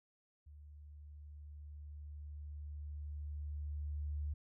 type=tone with level ramp; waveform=sine; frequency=73.9 Hz; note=D2; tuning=11 cents sharp; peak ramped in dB=-53 to -36 dBFS; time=0.46-4.34 s; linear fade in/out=10 ms; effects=none